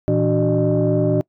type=tone cluster; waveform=sine; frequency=115.9 / 165.1 / 292.3 / 375.8 / 604 Hz; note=A#2 / E3 / D4 / F#4 / D5; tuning=-10 / +3 / -8 / +27 / +48 cents; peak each=-20 dBFS; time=0.08-1.21 s; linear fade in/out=0 ms; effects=noise-tail reverb RT60 0.1 s tail -24 dB re dry + tanh soft clip ceiling -8 dBFS